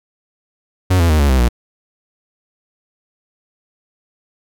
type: tone with pitch steps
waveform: 45% pulse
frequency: 92.1 / 84.46 / 77.45 / 71.02 / 65.12 / 59.72 Hz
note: F#2 / E2 / D#2 / C#2 / C2 / A#1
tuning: -7 / +43 / -7 / +43 / -8 / +43 cents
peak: -10 dBFS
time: 0.9-1.488 s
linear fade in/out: 10 ms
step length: 98 ms
effects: none